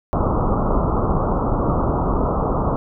pink low-pass noise, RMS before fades -19 dBFS, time 0.13-2.76 s, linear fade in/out 0 ms, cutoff 1300 Hz, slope 96 dB/octave, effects none

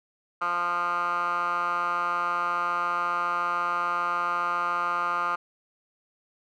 10% pulse tone with band-pass filter, 174.61 Hz, F3, in tune, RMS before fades -27 dBFS, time 0.41-5.36 s, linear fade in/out 10 ms, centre 1300 Hz, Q 8.2, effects none

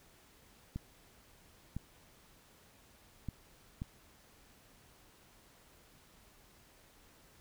clicks, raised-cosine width 5 ms, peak -26 dBFS, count 4, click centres 0.76 / 1.766 / 3.287 / 3.819 s, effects pink hiss -63 dBFS RMS until 7.4 s

